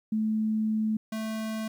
sine / square tone pair in turn, 217.4 / 219.7 Hz, A3 / A3, -21 / -2 cents, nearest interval unison, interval 19 cents, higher second, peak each -24 / -31 dBFS, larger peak first, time 0.12-0.97 / 1.12-1.68 s, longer first, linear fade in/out 5 ms, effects 11-bit

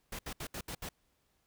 pink noise bursts at uneven times, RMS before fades -41 dBFS, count 6, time 0.12-0.19 / 0.26-0.33 / 0.4-0.47 / 0.54-0.61 / 0.68-0.75 / 0.82-0.89 s, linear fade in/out 5 ms, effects pink hiss -75 dBFS RMS until 1.46 s

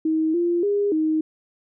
sine tone with pitch steps, 316.9 / 345.7 / 407.1 / 313.4 Hz, D#4 / F4 / G#4 / D#4, +32 / -18 / -35 / +13 cents, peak -18 dBFS, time 0.05-1.21 s, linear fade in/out 5 ms, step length 290 ms, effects none

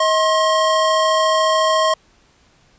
square tone pair together, 634 / 1068 Hz, D#5 / C6, +32 / +35 cents, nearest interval major sixth, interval 903 cents, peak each -17 dBFS, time 0-1.94 s, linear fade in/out 5 ms, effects pink hiss -55 dBFS RMS until 2.78 s + resampled to 16000 Hz

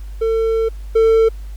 triangle tone pair in turn, 450 / 448.3 Hz, A4 / A4, +39 / +32 cents, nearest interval unison, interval 7 cents, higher first, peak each -12 / -7 dBFS, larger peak second, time 0.21-0.69 / 0.95-1.29 s, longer first, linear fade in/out 10 ms, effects added 50 Hz sine -27 dBFS peak until 1.56 s + pink hiss -50 dBFS RMS until 1.56 s

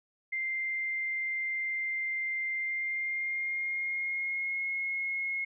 sine tone with pitch glide, 2093 to 2164 Hz, C7 to C#7, 0 to -42 cents, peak -30 dBFS, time 0.32-5.45 s, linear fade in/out 10 ms, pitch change +58 cents, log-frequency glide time 2.56-4.66 s, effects none

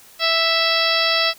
harmonic tone, 659.3 Hz, E5, in tune, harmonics 1 / 2 / 3 / 4 / 5 / 6 / 7 / 8, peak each -24 / -24 / -24 / -24 / -24 / -24 / -24 / -24 dBFS, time 0.19-1.34 s, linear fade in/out 50 ms, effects white hiss -47 dBFS RMS until 1.38 s

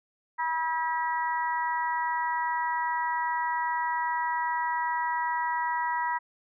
harmonic tone, 322.5 Hz, E4, 38 cents flat, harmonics 3 / 4 / 5 / 6, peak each -27 / -38 / -38 / -34 dBFS, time 0.38-6.19 s, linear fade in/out 20 ms, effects none

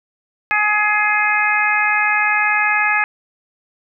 harmonic tone, 420.4 Hz, G#4, 21 cents sharp, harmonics 2 / 3 / 4 / 5 / 6, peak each -21 / -22 / -18 / -20 / -20 dBFS, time 0.51-3.04 s, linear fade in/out 0 ms, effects none

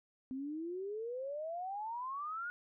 sine exponential sweep, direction up, 255.6 to 1465 Hz, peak -38 dBFS, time 0.31-2.5 s, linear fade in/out 0 ms, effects none

